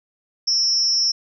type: tone with amplitude modulation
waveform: sine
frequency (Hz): 5410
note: E8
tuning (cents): +44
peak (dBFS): -12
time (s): 0.47-1.12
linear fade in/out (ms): 10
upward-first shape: sine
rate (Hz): 276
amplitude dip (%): 90
effects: none